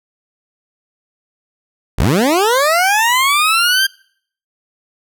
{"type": "linear sweep", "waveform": "20% pulse", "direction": "up", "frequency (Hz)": [35.62, 1600], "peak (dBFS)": -6, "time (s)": [1.98, 3.87], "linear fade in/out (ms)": 10, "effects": ["noise-tail reverb RT60 0.6 s tail -26 dB re dry"]}